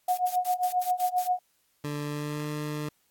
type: noise bursts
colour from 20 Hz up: blue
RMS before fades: -38 dBFS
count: 7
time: 0.08-1.275 s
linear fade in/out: 5 ms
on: 97 ms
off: 86 ms
type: tone with tremolo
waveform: sine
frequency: 727 Hz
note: F#5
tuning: 31 cents flat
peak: -20 dBFS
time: 0.08-1.39 s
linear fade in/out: 5 ms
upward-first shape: triangle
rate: 7.5 Hz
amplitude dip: 95%
type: tone with pitch glide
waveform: 20% pulse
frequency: 146.9 to 149.9 Hz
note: D3 to D3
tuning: +1 to +36 cents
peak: -26 dBFS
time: 1.84-2.89 s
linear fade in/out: 5 ms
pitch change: +35 cents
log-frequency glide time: 2.04-2.49 s
effects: white hiss -70 dBFS RMS until 3.1 s + AAC 64 kbps